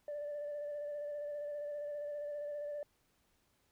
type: tone with vibrato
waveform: sine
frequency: 586 Hz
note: D5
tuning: 4 cents flat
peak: -37 dBFS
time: 0.08-2.83 s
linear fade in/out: 2 ms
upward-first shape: square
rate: 15 Hz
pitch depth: 18 cents each way
effects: tanh soft clip ceiling -36 dBFS + pink hiss -75 dBFS RMS until 3.71 s